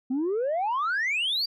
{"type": "exponential sweep", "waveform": "sine", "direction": "up", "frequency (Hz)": [246.9, 4800], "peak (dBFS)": -22, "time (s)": [0.1, 1.46], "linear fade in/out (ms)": 10, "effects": ["tanh soft clip ceiling -22 dBFS"]}